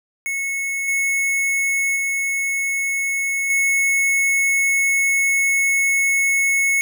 square tone with level steps, 2195 Hz, C#7, 18 cents flat, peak -22 / -18 / -20 / -16 dBFS, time 0.26-6.81 s, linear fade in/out 0 ms, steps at 0.88 / 1.96 / 3.5 s, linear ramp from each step 2 ms, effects none

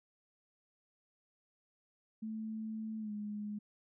sine tone with pitch glide, 219.3 to 208.7 Hz, A3 to G#3, -6 to +9 cents, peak -38 dBFS, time 2.22-3.59 s, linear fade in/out 10 ms, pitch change -85 cents, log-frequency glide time 2.99-3.12 s, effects none

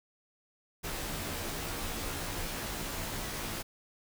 pink noise with comb filter, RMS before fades -37 dBFS, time 0.83-3.63 s, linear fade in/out 20 ms, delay 16 ms, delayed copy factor -0.85, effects none

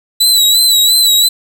sawtooth tone with vibrato, 3951 Hz, B7, in tune, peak -4 dBFS, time 0.2-1.29 s, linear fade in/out 10 ms, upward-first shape sine, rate 2.9 Hz, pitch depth 59 cents each way, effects none

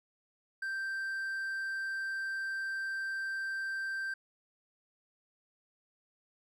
triangle tone, 1568 Hz, G6, in tune, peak -32 dBFS, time 0.62-4.14 s, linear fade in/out 5 ms, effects none

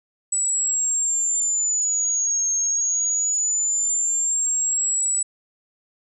sine linear two-way sweep, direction down then up, 7902 to 6450 to 7902 Hz, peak -19 dBFS, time 0.32-5.23 s, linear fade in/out 5 ms, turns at 2.51 s, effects none

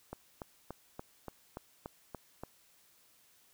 click train, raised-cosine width 1 ms, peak -27 dBFS, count 9, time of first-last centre 0.13-2.435 s, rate 3.47 Hz, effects white hiss -66 dBFS RMS until 3.53 s

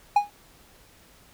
triangle tone with exponential decay, 823 Hz, G#5, 16 cents flat, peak -10 dBFS, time 0.16-0.3 s, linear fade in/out 5 ms, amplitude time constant 29 ms, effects pink hiss -55 dBFS RMS until 1.33 s

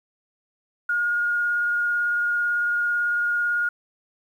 sine tone with vibrato, 1429 Hz, F6, 39 cents sharp, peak -20 dBFS, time 0.89-3.69 s, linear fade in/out 5 ms, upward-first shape sine, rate 18 Hz, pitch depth 9 cents each way, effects 9-bit

